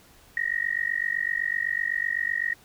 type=tone with amplitude modulation; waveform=sine; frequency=1880 Hz; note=A#6; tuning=14 cents sharp; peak=-20 dBFS; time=0.37-2.54 s; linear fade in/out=2 ms; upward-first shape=sine; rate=47.9 Hz; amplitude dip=100%; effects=pink hiss -55 dBFS RMS until 2.64 s